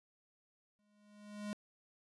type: tone with exponential growth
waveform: square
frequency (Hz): 207.7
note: G#3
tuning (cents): 0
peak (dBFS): -38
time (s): 0.79-1.53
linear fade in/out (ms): 0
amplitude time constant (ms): 160
effects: resampled to 24000 Hz